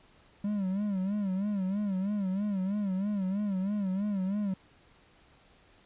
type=tone with vibrato; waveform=triangle; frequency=197.3 Hz; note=G3; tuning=11 cents sharp; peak=-26 dBFS; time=0.44-4.54 s; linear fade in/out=5 ms; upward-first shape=sine; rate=3.1 Hz; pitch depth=110 cents each way; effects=pink hiss -61 dBFS RMS until 5.85 s + resampled to 8000 Hz